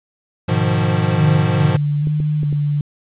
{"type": "chord", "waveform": "square", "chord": "F half-diminished seventh", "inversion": "first", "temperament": "equal with one note detuned", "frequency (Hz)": [103.83, 123.47, 153.24, 174.61], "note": ["Ab2", "Cb3", "Eb3", "F3"], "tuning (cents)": [0, 0, -26, 0], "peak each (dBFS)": [-20, -21, -21, -21], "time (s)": [0.48, 1.77], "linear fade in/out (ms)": 10}
{"type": "tone with vibrato", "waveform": "sine", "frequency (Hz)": 148.7, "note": "D3", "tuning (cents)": 22, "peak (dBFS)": -15, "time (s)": [1.19, 2.81], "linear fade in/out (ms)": 2, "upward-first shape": "square", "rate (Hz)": 1.2, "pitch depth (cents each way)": 27}
{"type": "clicks", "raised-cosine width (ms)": 3, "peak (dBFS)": -15, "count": 4, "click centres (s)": [2.072, 2.202, 2.432, 2.527]}
{"effects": ["resampled to 8000 Hz", "8-bit"]}